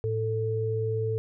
sine tone pair together, 110 / 442.4 Hz, A2 / A4, 0 / +9 cents, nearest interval 2 octaves, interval 2409 cents, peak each -28 dBFS, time 0.04-1.18 s, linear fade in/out 0 ms, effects none

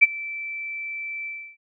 sine tone with ADSR envelope, 2328 Hz, D7, 16 cents flat, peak -7 dBFS, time 0.01-1.57 s, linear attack 21 ms, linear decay 27 ms, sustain -22 dB, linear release 310 ms, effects none

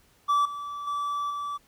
triangle tone with level steps, 1157 Hz, D6, 26 cents flat, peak -18 / -31 / -25 / -28 dBFS, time 0.28-1.58 s, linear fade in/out 20 ms, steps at 0.45 / 0.87 / 1.3 s, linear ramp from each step 5 ms, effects pink hiss -62 dBFS RMS until 1.67 s

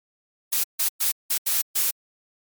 blue noise bursts at uneven times, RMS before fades -22 dBFS, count 6, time 0.52-0.64 / 0.79-0.89 / 1-1.12 / 1.3-1.38 / 1.46-1.62 / 1.75-1.91 s, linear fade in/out 10 ms, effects MP3 96 kbps

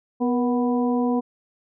harmonic tone with a mistuned harmonic, 246.9 Hz, B3, in tune, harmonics 1 / 2 / 3 / 4, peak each -20 / -26 / -30 / -32 dBFS, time 0.2-1.21 s, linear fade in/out 20 ms, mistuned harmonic 2, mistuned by -52 cents, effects none

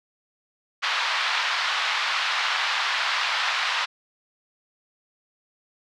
pink band-pass noise, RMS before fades -25 dBFS, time 0.82-3.86 s, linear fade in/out 20 ms, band 960 to 4400 Hz, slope 24 dB/octave, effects none

